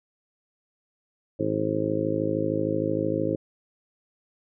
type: harmonic tone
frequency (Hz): 53.1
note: G#1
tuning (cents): +39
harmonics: 2 / 3 / 4 / 5 / 6 / 7 / 8 / 9 / 10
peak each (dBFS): -34 / -33 / -37 / -33 / -28 / -35 / -31 / -41 / -29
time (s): 1.39-3.36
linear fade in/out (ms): 10
effects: none